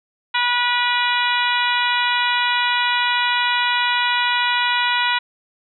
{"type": "harmonic tone", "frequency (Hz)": 486.4, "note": "B4", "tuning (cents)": -26, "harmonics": [2, 3, 4, 5, 6, 7, 8], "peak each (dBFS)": [-21, -23, -24, -25, -26, -26, -27], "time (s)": [0.34, 5.19], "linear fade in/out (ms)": 10, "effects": []}